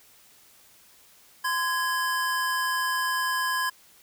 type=tone pair together; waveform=square; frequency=1030 / 1660.4 Hz; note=C6 / G#6; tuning=-28 / -1 cents; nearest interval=minor sixth; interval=827 cents; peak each=-28 dBFS; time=1.44-3.7 s; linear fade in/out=10 ms; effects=white hiss -56 dBFS RMS until 4.02 s